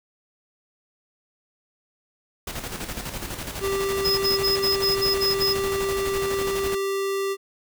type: noise with tremolo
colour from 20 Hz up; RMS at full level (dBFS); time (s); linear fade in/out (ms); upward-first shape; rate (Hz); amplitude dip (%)
pink; -31; 2.47-6.75; 5; square; 12; 50
type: tone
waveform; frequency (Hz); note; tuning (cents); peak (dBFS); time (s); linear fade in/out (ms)
square; 392; G4; 0; -24; 3.6-7.37; 50
type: tone bursts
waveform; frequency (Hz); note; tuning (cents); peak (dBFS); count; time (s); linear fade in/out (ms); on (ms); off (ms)
square; 5110; D#8; +45; -21; 8; 4.04-5.538; 20; 140; 54
effects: none